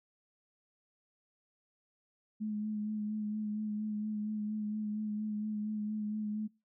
sine tone with vibrato, 212.3 Hz, G#3, 38 cents sharp, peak -33 dBFS, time 2.4-6.48 s, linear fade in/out 20 ms, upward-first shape sine, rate 4.3 Hz, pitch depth 23 cents each way, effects noise-tail reverb RT60 0.3 s tail -26 dB re dry

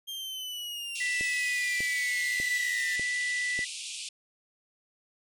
40% pulse linear sweep, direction down, 3204 to 1760 Hz, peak -34 dBFS, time 0.07-2.97 s, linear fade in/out 20 ms
pink band-pass noise, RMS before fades -39 dBFS, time 0.95-4.09 s, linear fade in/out 5 ms, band 2400 to 10000 Hz, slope 96 dB/octave
sine tone, 1974 Hz, B6, 1 cent flat, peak -28 dBFS, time 1-3.65 s, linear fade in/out 10 ms
click train, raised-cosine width 2 ms, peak -27 dBFS, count 5, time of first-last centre 1.21-3.591 s, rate 1.68 Hz
effects none

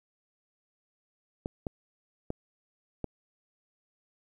clicks, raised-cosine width 2 ms, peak -19 dBFS, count 4, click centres 1.459 / 1.668 / 2.304 / 3.043 s, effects 10-bit

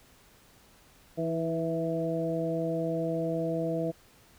harmonic tone with a mistuned harmonic, 164.6 Hz, E3, 2 cents flat, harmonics 1 / 2 / 3 / 4, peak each -33 / -33 / -33 / -33 dBFS, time 1.17-3.92 s, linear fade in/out 20 ms, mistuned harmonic 2, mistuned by -22 cents, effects pink hiss -59 dBFS RMS until 4.38 s

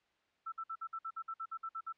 sine tone bursts, 1328 Hz, E6, 12 cents sharp, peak -38 dBFS, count 13, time 0.46-1.926 s, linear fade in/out 10 ms, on 62 ms, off 55 ms, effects white hiss -75 dBFS RMS until 1.97 s + low-pass 3000 Hz 12 dB/octave

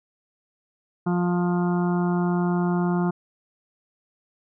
harmonic tone, 176.4 Hz, F3, 18 cents sharp, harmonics 1 / 2 / 4 / 5 / 6 / 7 / 8, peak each -21 / -27 / -33 / -35 / -37 / -38 / -39 dBFS, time 1.06-3.11 s, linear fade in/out 10 ms, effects none

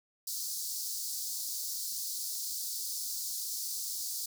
pink high-pass noise, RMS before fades -37 dBFS, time 0.27-4.26 s, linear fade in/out 5 ms, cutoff 4400 Hz, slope 48 dB/octave, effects none

